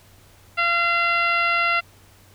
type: harmonic tone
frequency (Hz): 686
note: F5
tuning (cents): -31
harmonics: 1 / 2 / 3 / 4 / 5 / 6 / 7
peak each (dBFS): -28 / -21 / -23 / -24 / -36 / -37 / -38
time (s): 0.57-1.81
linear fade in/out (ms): 20
effects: added 96 Hz sine -53 dBFS peak until 2.34 s + pink hiss -53 dBFS RMS until 2.34 s